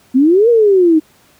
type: exponential two-way sweep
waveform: sine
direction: up then down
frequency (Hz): 246.9 to 483.8 to 305.5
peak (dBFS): -6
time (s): 0.14-1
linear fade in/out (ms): 20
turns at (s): 0.49
effects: pink hiss -50 dBFS RMS until 1.39 s + high-pass 80 Hz 12 dB/octave